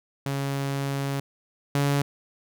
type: tone pair in turn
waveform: sawtooth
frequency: 138.59 / 141.67 Hz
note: C#3 / C#3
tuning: 0 / +38 cents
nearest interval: unison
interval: 38 cents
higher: second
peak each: -22 / -17 dBFS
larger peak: second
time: 0.26-1.2 / 1.75-2.02 s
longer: first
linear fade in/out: 2 ms
effects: none